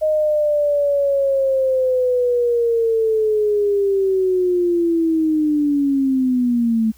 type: linear sweep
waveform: sine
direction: down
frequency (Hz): 622.3 to 218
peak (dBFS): -14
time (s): 0.01-6.92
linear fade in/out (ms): 20
effects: added 60 Hz sine -48 dBFS peak until 6.97 s + white hiss -54 dBFS RMS until 6.97 s